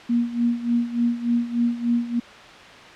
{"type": "tone with tremolo", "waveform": "sine", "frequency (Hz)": 237.3, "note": "A#3", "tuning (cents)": 31, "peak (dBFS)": -16, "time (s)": [0.09, 2.2], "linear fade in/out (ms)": 10, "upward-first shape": "sine", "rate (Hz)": 3.4, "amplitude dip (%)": 80, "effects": ["white hiss -42 dBFS RMS until 2.95 s", "low-pass 3000 Hz 12 dB/octave"]}